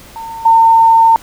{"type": "tone with level steps", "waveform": "sine", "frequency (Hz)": 907, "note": "A#5", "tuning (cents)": -48, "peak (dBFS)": [-23, -4], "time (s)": [0.16, 1.16], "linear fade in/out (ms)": 0, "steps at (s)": 0.45, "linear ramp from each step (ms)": 10, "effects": ["pink hiss -38 dBFS RMS until 1.22 s"]}